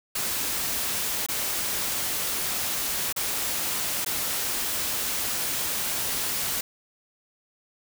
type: noise with dropouts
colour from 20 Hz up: white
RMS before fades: -28 dBFS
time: 0.15-6.61 s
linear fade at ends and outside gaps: 5 ms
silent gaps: 1.264-1.286 / 3.127-3.162 / 4.048-4.061 s
effects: none